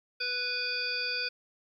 harmonic tone with a mistuned harmonic, 493.7 Hz, B4, 1 cent flat, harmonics 1 / 3 / 5 / 7 / 9 / 10, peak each -43 / -36 / -35 / -44 / -34 / -39 dBFS, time 0.2-1.29 s, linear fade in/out 10 ms, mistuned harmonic 9, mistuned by +72 cents, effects 11-bit

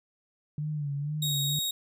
sine tone with vibrato, 146.83 Hz, D3, in tune, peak -29 dBFS, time 0.58-1.59 s, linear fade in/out 2 ms, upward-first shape sine, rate 2.1 Hz, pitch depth 70 cents each way
sawtooth tone, 3767 Hz, A#7, 17 cents sharp, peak -25 dBFS, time 1.22-1.71 s, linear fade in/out 5 ms
effects none

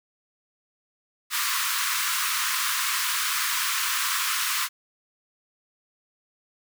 pink high-pass noise, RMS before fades -26 dBFS, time 1.3-4.69 s, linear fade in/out 50 ms, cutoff 1000 Hz, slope 96 dB/octave, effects none

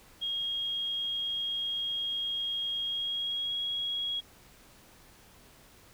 sine tone with pitch glide, 3264 to 3310 Hz, G#7 to G#7, -31 to -6 cents, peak -30 dBFS, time 0.21-4.21 s, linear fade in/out 20 ms, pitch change +25 cents, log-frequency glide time 2.85-3.57 s, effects pink hiss -57 dBFS RMS until 5.93 s

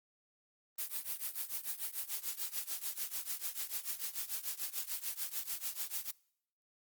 blue noise with tremolo, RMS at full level -36 dBFS, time 0.78-6.11 s, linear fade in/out 5 ms, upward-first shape triangle, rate 6.8 Hz, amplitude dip 95%, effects noise-tail reverb RT60 0.7 s tail -24 dB re dry + Opus 32 kbps

